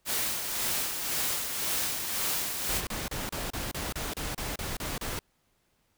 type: noise with tremolo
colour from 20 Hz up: white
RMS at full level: -29 dBFS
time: 0.05-2.82 s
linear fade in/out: 50 ms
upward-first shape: sine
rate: 1.9 Hz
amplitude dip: 45%
type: noise bursts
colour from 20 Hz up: pink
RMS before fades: -34 dBFS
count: 12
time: 2.69-5.191 s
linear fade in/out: 2 ms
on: 180 ms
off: 31 ms
effects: pink hiss -72 dBFS RMS until 5.97 s